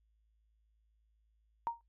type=tone with exponential decay; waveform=sine; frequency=932.3 Hz; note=A#5; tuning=in tune; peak=-28 dBFS; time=1.67-1.81 s; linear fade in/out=0 ms; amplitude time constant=30 ms; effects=noise-tail reverb RT60 0.1 s tail -17 dB re dry + added 54 Hz sine -70 dBFS peak until 1.88 s